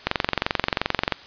click train, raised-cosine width 0.3 ms, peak -3 dBFS, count 25, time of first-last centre 0.07-1.123 s, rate 22.8 Hz, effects white hiss -44 dBFS RMS until 1.26 s + resampled to 11025 Hz

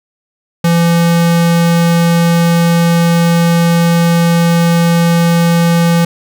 square tone, 169.3 Hz, E3, 46 cents sharp, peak -8 dBFS, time 0.64-6.05 s, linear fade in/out 5 ms, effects none

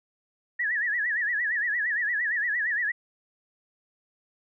sine tone with vibrato, 1806 Hz, A6, 45 cents sharp, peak -24 dBFS, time 0.59-2.92 s, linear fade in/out 10 ms, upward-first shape sine, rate 8.7 Hz, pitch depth 150 cents each way, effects none

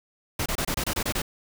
pink noise bursts, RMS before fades -27 dBFS, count 9, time 0.39-1.219 s, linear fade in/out 5 ms, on 69 ms, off 26 ms, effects none

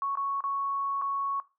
sine tone with dropouts, 1108.7 Hz, C#6, in tune, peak -27 dBFS, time 0.02-1.4 s, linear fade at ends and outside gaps 1 ms, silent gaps 0.154-0.172 / 0.406-0.439 / 1.015-1.02 s, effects noise-tail reverb RT60 0.3 s tail -19 dB re dry

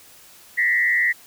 sine tone with frequency modulation, 1940 Hz, B6, 31 cents flat, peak -16 dBFS, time 0.57-1.13 s, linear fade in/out 20 ms, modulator 107 Hz, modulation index 0.98, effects white hiss -48 dBFS RMS until 1.26 s

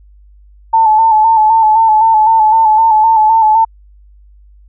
sine tone with vibrato, 880 Hz, A5, in tune, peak -5 dBFS, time 0.73-3.65 s, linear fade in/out 10 ms, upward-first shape square, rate 3.9 Hz, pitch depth 37 cents each way, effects added 50 Hz sine -39 dBFS peak until 4.68 s

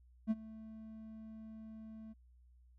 triangle tone with ADSR envelope, 220 Hz, A3, in tune, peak -26 dBFS, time 0.27-2.14 s, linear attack 39 ms, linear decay 34 ms, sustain -20 dB, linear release 24 ms, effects added 61 Hz sine -61 dBFS peak until 2.78 s

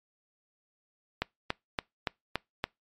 click train, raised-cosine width 0.3 ms, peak -12 dBFS, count 6, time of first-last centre 1.22-2.64 s, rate 3.52 Hz, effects noise-tail reverb RT60 0.2 s tail -25 dB re dry + MP3 64 kbps

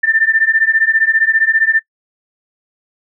sine beating tone pair, 1779 / 1794 Hz, A6 / A6, +19 / +33 cents, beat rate 15 Hz, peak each -13 dBFS, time 0.03-1.8 s, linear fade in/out 10 ms, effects noise-tail reverb RT60 0.1 s tail -24 dB re dry

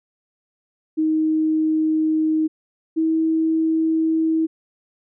sine tone pair in turn, 313.9 / 321.2 Hz, D#4 / E4, +15 / -45 cents, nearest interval unison, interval 40 cents, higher second, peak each -16 dBFS, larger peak neither, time 0.97-2.48 / 2.96-4.47 s, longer neither, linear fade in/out 20 ms, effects none

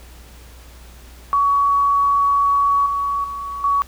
sine tone with level steps, 1126 Hz, C#6, 27 cents sharp, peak -13 / -18 / -25 / -14 dBFS, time 1.33-3.82 s, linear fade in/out 0 ms, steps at 2.86 / 3.24 / 3.64 s, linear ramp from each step 2 ms, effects added 60 Hz sine -40 dBFS peak until 3.87 s + pink hiss -46 dBFS RMS until 3.87 s

